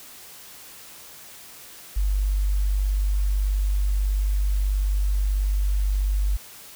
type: tone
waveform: sine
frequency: 49.2 Hz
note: G1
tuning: 7 cents sharp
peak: -19 dBFS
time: 1.96-6.37 s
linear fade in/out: 10 ms
effects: white hiss -44 dBFS RMS until 6.75 s